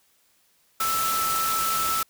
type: tone in noise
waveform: sine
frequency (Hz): 1318.5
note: E6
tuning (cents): 0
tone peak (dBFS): -24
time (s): 0.8-2.03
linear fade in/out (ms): 5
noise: white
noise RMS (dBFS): -28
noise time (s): 0.8-2.03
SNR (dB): +1
effects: white hiss -64 dBFS RMS until 2.09 s